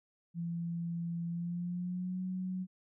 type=tone with pitch glide; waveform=sine; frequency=169.6 to 184.95 Hz; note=E3 to F#3; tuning=+50 to 0 cents; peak=-34 dBFS; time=0.34-2.67 s; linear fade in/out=50 ms; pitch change=+150 cents; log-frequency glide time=1.28-2.22 s; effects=none